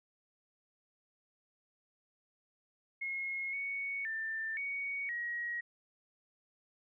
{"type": "tone with pitch steps", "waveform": "sine", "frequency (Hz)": [2162, 2224, 1784, 2237, 1898], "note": ["C#7", "C#7", "A6", "C#7", "A#6"], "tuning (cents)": [-44, 5, 23, 15, 31], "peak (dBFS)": -35, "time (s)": [3.01, 5.61], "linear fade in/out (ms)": 10, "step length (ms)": 520, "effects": []}